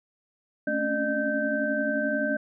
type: tone cluster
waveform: sine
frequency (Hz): 220.9 / 271.5 / 283 / 605 / 1552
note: A3 / C#4 / C#4 / D#5 / G6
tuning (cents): +7 / -36 / +36 / -49 / -18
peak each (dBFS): -32 / -35 / -31 / -28 / -29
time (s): 0.67-2.37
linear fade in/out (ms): 5
effects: none